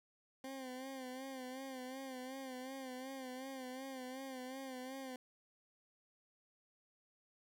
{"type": "tone with vibrato", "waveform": "20% pulse", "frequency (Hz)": 261, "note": "C4", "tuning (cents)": -4, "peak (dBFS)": -40, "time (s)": [0.44, 5.16], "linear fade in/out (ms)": 2, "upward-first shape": "sine", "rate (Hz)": 2.7, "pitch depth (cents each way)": 58, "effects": []}